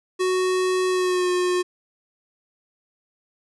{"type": "tone with pitch glide", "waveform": "square", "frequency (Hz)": [370, 360.5], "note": ["F#4", "F#4"], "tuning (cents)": [0, -45], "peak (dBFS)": -20, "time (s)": [0.19, 1.63], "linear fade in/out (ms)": 20, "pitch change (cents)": -45, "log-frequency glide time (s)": [0.88, 1.29], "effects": ["resampled to 24000 Hz"]}